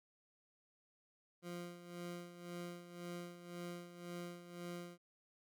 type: tone with tremolo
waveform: 20% pulse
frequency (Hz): 174.61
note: F3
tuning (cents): 0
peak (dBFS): -39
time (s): 1.42-4.98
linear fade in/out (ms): 50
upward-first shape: sine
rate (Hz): 1.9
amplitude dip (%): 70
effects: none